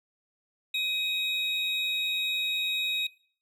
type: tone pair together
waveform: triangle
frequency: 2520 / 3782 Hz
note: D#7 / A#7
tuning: +21 / +24 cents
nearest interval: perfect fifth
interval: 703 cents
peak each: -28 dBFS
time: 0.74-3.07 s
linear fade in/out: 5 ms
effects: noise-tail reverb RT60 0.5 s tail -21 dB re dry